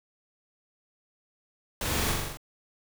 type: noise with echo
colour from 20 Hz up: pink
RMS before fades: -31 dBFS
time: 1.81-2.12 s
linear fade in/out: 2 ms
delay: 42 ms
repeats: 6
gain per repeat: -2 dB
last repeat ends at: 2.372 s
effects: none